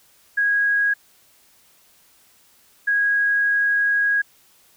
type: tone bursts at uneven times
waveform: sine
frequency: 1648 Hz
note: G#6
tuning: 14 cents flat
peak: -16 dBFS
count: 2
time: 0.37-0.94 / 2.87-4.22 s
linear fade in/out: 10 ms
effects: white hiss -56 dBFS RMS until 4.76 s